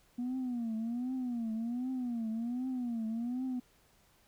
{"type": "tone with vibrato", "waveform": "sine", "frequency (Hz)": 239.5, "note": "A#3", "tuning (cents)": 47, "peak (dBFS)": -31, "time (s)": [0.18, 3.6], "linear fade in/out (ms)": 10, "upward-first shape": "triangle", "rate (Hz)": 1.3, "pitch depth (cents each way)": 160, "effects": ["tanh soft clip ceiling -31 dBFS", "pink hiss -67 dBFS RMS until 4.27 s"]}